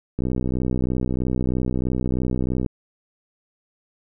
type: click train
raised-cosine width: 3 ms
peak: -11 dBFS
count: 157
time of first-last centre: 0.19-2.662 s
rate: 63.1 Hz
effects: none